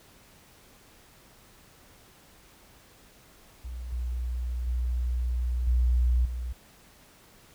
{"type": "tone with level steps", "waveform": "sine", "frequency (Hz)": 61, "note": "B1", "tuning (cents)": -21, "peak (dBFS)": [-34, -28, -25, -20, -30], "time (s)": [3.64, 6.53], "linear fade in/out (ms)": 10, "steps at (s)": [3.92, 4.67, 5.67, 6.25], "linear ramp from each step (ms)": 5, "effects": ["pink hiss -56 dBFS RMS until 7.54 s"]}